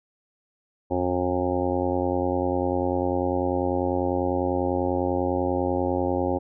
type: harmonic tone with a mistuned harmonic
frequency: 90.1 Hz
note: F#2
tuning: 45 cents flat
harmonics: 1 / 2 / 3 / 4 / 5 / 6 / 7 / 8 / 9 / 10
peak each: -31 / -37 / -28 / -28 / -34 / -28 / -39 / -35 / -31 / -39 dBFS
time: 0.9-6.39 s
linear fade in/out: 20 ms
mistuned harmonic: 1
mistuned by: -130 cents
effects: none